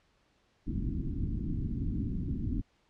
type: low-pass noise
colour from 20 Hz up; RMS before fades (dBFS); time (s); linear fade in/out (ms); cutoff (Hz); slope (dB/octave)
pink; -33; 0.66-2.62; 20; 310; 48
effects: pink hiss -70 dBFS RMS until 2.89 s + low-pass 5000 Hz 12 dB/octave